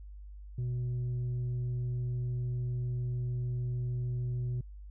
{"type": "tone", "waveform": "sine", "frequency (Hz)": 123.3, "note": "B2", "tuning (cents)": -2, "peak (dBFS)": -28, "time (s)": [0.58, 4.61], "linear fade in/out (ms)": 5, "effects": ["tanh soft clip ceiling -30 dBFS", "added 50 Hz sine -44 dBFS peak until 4.9 s"]}